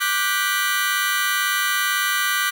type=chord; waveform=sawtooth; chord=G major seventh; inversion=second; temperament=just; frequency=1176 / 1470 / 1568 / 1960 Hz; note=D6 / F#6 / G6 / B6; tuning=+2 / -12 / 0 / -14 cents; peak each=-21 dBFS; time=0-2.51 s; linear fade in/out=20 ms; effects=none